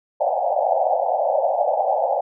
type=band-pass noise; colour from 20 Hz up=white; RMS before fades=-20 dBFS; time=0.2-2.21 s; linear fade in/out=10 ms; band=530 to 830 Hz; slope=96 dB/octave; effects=none